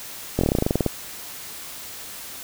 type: slowing click train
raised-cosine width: 2 ms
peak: -6 dBFS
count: 14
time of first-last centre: 0.39-0.863 s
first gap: 22 ms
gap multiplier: 1.08
effects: white hiss -37 dBFS RMS until 2.43 s